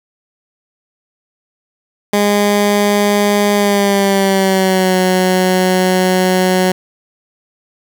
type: tone with pitch glide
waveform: 15% pulse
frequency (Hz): 205 to 184.76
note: G#3 to F#3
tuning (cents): -22 to -2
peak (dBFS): -4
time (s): 2.13-6.72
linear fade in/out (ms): 5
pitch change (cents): -180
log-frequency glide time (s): 3.54-4.97
effects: 7-bit